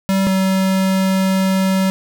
square tone pair in turn, 193 / 190.34 Hz, G3 / F#3, -27 / +49 cents, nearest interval unison, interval 24 cents, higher first, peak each -14 dBFS, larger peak neither, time 0.09-0.27 / 0.27-1.9 s, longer second, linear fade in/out 0 ms, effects none

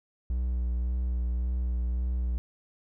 triangle tone with vibrato, 61.1 Hz, B1, 18 cents flat, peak -24 dBFS, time 0.3-2.38 s, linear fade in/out 0 ms, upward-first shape sine, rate 1.8 Hz, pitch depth 26 cents each way, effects none

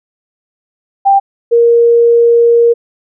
sine tone pair in turn, 789 / 469.1 Hz, G5 / A#4, +11 / +11 cents, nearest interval major sixth, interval 900 cents, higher first, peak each -4 dBFS, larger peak neither, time 1.05-1.2 / 1.51-2.74 s, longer second, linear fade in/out 20 ms, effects none

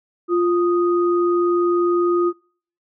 sine tone pair together, 349.2 / 1242.4 Hz, F4 / D#6, 0 / -3 cents, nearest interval octave + minor seventh, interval 2197 cents, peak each -15 / -24 dBFS, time 0.28-2.33 s, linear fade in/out 50 ms, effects noise-tail reverb RT60 0.5 s tail -24 dB re dry

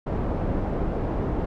pink low-pass noise, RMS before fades -26 dBFS, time 0.06-1.46 s, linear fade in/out 10 ms, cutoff 670 Hz, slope 12 dB/octave, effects none

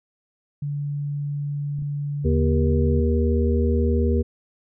sine tone, 144.3 Hz, D3, 30 cents flat, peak -24 dBFS, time 0.62-3 s, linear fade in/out 5 ms
clicks, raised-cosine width 5 ms, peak -27 dBFS, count 2, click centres 1.788 / 1.823 s
harmonic tone, 78.8 Hz, D#2, 23 cents sharp, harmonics 1 / 3 / 5 / 6, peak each -19 / -24 / -26 / -27 dBFS, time 2.24-4.23 s, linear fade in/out 20 ms
effects none

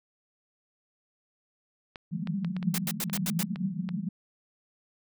clicks, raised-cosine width 0.3 ms, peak -24 dBFS, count 10, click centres 1.958 / 2.273 / 2.447 / 2.566 / 2.628 / 2.885 / 3.098 / 3.175 / 3.559 / 3.89 s
white band-pass noise, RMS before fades -32 dBFS, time 2.11-4.09 s, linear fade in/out 5 ms, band 160 to 210 Hz, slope 96 dB/octave
white noise bursts, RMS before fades -31 dBFS, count 6, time 2.74-3.431 s, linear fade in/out 2 ms, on 41 ms, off 89 ms
effects none

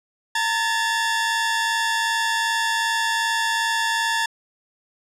sawtooth tone pair together, 913.3 / 1724 Hz, A#5 / A6, -36 / -36 cents, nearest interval major seventh, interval 1100 cents, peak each -19 dBFS, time 0.35-4.26 s, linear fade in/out 5 ms, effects low-pass 9000 Hz 12 dB/octave

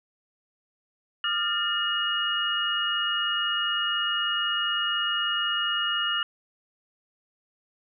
sine tone cluster, 1206 / 1390 / 1787 / 2880 Hz, D6 / F6 / A6 / F#7, +46 / -9 / +26 / -47 cents, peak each -34 / -29 / -34 / -26 dBFS, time 1.24-6.23 s, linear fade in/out 2 ms, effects none

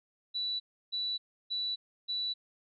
sine tone bursts, 3951 Hz, B7, in tune, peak -31 dBFS, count 4, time 0.34-2.34 s, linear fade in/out 20 ms, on 260 ms, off 320 ms, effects none

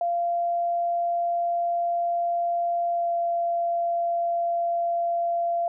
sine tone with pitch glide, 690 to 686 Hz, F5 to F5, -21 to -31 cents, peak -22 dBFS, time 0.01-5.68 s, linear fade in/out 2 ms, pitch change -10 cents, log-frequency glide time 2.91-3.12 s, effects none

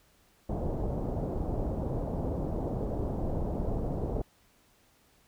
pink low-pass noise, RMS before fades -32 dBFS, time 0.49-4.22 s, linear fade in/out 5 ms, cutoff 700 Hz, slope 24 dB/octave, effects pink hiss -65 dBFS RMS until 5.27 s

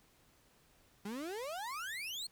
35% pulse exponential sweep, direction up, 194.4 to 4400 Hz, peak -38 dBFS, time 1.05-2.27 s, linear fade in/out 5 ms, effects pink hiss -68 dBFS RMS until 2.31 s

